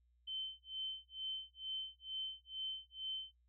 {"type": "tone with tremolo", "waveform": "sine", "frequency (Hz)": 3080, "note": "G7", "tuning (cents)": -31, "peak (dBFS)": -38, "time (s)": [0.27, 3.32], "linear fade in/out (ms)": 10, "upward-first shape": "sine", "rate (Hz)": 2.2, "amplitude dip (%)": 100, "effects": ["noise-tail reverb RT60 0.1 s tail -19 dB re dry", "added 60 Hz sine -70 dBFS peak until 3.48 s"]}